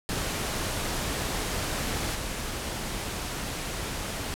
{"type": "noise with level steps", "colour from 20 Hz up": "pink", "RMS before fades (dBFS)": [-30, -33], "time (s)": [0.09, 4.34], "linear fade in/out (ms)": 0, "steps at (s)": 2.15, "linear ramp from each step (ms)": 2, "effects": ["low-pass 12000 Hz 12 dB/octave"]}